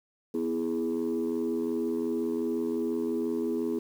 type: chord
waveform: sine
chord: E major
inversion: second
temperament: equal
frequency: 246.9 / 329.6 / 415.3 Hz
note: B3 / E4 / G#4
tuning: 0 / 0 / 0 cents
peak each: -30 dBFS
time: 0.34-3.79 s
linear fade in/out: 5 ms
effects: tanh soft clip ceiling -22 dBFS + 9-bit